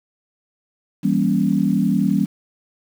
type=chord; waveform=sine; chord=E diminished seventh; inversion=none; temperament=equal with one note detuned; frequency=164.81 / 196 / 235.7 / 277.2 Hz; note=E3 / G3 / Bb3 / Db4; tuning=0 / 0 / +19 / 0 cents; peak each=-23 / -18 / -21 / -22 dBFS; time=1.03-2.26 s; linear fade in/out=20 ms; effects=7-bit